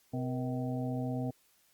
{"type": "harmonic tone with a mistuned harmonic", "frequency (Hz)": 127.6, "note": "C3", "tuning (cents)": -43, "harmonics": [1, 2, 4, 5, 6], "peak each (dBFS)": [-35, -35, -43, -43, -45], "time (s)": [0.13, 1.31], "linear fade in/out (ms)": 10, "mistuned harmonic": 4, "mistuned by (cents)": -120, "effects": ["white hiss -68 dBFS RMS until 1.73 s", "Opus 48 kbps"]}